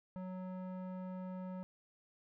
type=tone with low-pass filter; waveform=square; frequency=185 Hz; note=F#3; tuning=in tune; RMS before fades=-44 dBFS; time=0.16-1.63 s; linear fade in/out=0 ms; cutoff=980 Hz; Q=1.1; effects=none